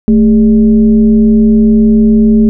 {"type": "tone with frequency modulation", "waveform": "sine", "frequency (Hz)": 219.5, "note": "A3", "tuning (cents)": -4, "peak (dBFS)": -3, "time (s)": [0.08, 2.49], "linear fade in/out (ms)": 0, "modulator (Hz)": 186, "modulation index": 0.51, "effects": []}